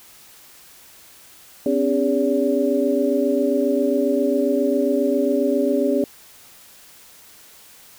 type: tone cluster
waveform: sine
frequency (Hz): 258.1 / 285.5 / 405.2 / 571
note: C4 / D4 / G#4 / D5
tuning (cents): -23 / -49 / -43 / -49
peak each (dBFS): -22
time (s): 1.66-6.04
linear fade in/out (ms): 2
effects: white hiss -47 dBFS RMS until 7.98 s